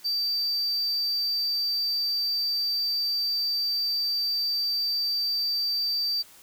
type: tone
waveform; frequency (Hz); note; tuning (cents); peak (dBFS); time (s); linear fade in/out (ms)
triangle; 4651; D8; -18; -23; 0.04-6.23; 20
effects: white hiss -52 dBFS RMS until 6.42 s